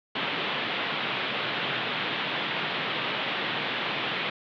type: band-pass noise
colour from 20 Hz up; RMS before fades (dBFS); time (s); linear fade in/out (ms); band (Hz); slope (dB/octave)
white; -30; 0.15-4.3; 5; 120 to 3600; 48
effects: none